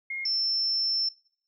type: tone pair in turn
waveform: sine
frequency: 2141 / 5350 Hz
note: C7 / E8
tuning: +39 / +25 cents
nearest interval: octave + major third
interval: 1586 cents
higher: second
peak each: -30 / -24 dBFS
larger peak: second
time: 0.1-0.25 / 0.25-1.09 s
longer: second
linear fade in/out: 5 ms
effects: noise-tail reverb RT60 0.6 s tail -21 dB re dry